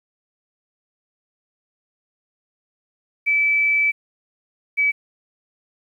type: tone pair in turn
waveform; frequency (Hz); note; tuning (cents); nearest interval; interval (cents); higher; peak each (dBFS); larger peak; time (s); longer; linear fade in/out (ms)
sine; 2309 / 2288; D7 / D7; -30 / -46; unison; 16; first; -15; neither; 3.26-3.92 / 4.77-4.92; first; 20
effects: 9-bit